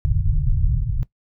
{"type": "low-pass noise", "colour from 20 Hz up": "pink", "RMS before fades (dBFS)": -19, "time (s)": [0.05, 1.03], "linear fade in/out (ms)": 0, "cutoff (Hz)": 150, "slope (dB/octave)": 96, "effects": ["noise-tail reverb RT60 0.1 s tail -18 dB re dry"]}